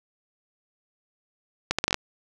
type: accelerating click train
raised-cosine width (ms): 0.2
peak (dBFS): -5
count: 7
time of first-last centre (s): 1.71-1.944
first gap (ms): 76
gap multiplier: 0.72
effects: none